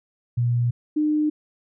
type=tone pair in turn; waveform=sine; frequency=120.3 / 303.1 Hz; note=B2 / D#4; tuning=-45 / -45 cents; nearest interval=octave + major third; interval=1600 cents; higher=second; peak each=-18 dBFS; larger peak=neither; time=0.37-0.71 / 0.96-1.3 s; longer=neither; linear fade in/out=10 ms; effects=none